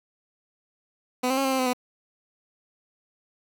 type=tone with pitch steps; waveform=15% pulse; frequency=251.5 / 263.4 / 272.1 / 265.7 / 263.2 / 256.2 / 249.7 Hz; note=B3 / C4 / C#4 / C4 / C4 / C4 / B3; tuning=+32 / +12 / -32 / +27 / +10 / -36 / +19 cents; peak=-16 dBFS; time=1.23-1.734 s; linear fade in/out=10 ms; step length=72 ms; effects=none